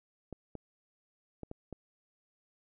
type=clicks; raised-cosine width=2 ms; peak=-28 dBFS; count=5; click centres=0.327 / 0.553 / 1.433 / 1.514 / 1.727 s; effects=none